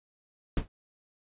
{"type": "noise with exponential decay", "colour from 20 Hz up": "brown", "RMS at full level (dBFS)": -21, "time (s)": [0.57, 0.68], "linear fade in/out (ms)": 2, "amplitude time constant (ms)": 23, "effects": ["resampled to 8000 Hz"]}